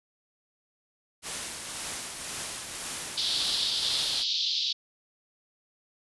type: noise with tremolo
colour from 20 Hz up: white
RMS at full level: -33 dBFS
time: 1.22-4.25 s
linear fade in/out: 50 ms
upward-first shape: triangle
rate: 1.9 Hz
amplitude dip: 40%
type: band-pass noise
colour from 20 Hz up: pink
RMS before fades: -29 dBFS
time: 3.17-4.73 s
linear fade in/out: 10 ms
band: 3300 to 4900 Hz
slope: 48 dB/octave
effects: resampled to 24000 Hz